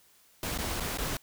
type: noise with dropouts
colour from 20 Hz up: pink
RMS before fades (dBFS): -33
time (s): 0.43-1.17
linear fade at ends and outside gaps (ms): 2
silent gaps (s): 0.577-0.586 / 0.8-0.804 / 0.974-0.984
effects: white hiss -62 dBFS RMS until 1.22 s